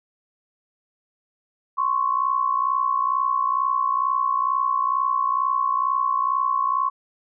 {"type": "tone pair together", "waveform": "sine", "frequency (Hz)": [1046.5, 1108.7], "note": ["C6", "C#6"], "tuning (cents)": [0, 0], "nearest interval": "minor second", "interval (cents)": 100, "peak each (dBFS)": [-23, -21], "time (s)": [1.77, 6.9], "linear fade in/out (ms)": 20, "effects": []}